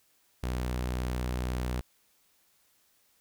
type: tone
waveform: sawtooth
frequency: 62 Hz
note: B1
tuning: 7 cents sharp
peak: -26 dBFS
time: 0.43-1.81 s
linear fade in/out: 5 ms
effects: white hiss -68 dBFS RMS until 3.2 s